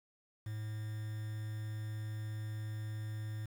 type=tone with quantisation; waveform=triangle; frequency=107.9 Hz; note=A2; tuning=33 cents flat; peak=-36 dBFS; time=0.46-3.46 s; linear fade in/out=5 ms; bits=9; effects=none